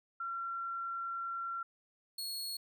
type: tone pair in turn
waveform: sine / sawtooth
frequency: 1365 / 4334 Hz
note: F6 / C#8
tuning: -40 / -40 cents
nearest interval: octave + minor sixth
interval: 2000 cents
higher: second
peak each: -36 / -35 dBFS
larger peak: second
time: 0.2-1.63 / 2.18-2.57 s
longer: first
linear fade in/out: 5 ms
effects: none